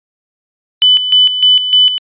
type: tone with tremolo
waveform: sine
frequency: 3000 Hz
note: F#7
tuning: 23 cents sharp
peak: -4 dBFS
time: 0.82-1.98 s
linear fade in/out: 0 ms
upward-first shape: square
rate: 3.3 Hz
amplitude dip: 65%
effects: resampled to 8000 Hz